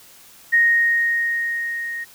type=tone with level ramp; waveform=sine; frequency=1864.7 Hz; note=A#6; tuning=in tune; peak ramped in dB=-11 to -26 dBFS; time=0.52-2.05 s; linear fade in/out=20 ms; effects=white hiss -47 dBFS RMS until 2.14 s